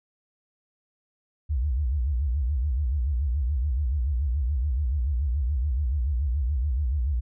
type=tone with vibrato; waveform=sine; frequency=66.9 Hz; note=C2; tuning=39 cents sharp; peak=-22 dBFS; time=1.49-7.21 s; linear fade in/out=20 ms; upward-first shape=sine; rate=7 Hz; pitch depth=240 cents each way; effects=none